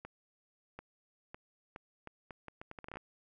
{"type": "accelerating click train", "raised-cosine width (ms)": 0.5, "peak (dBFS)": -30, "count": 16, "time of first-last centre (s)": [0.05, 2.97], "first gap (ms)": 740, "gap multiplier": 0.75, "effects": []}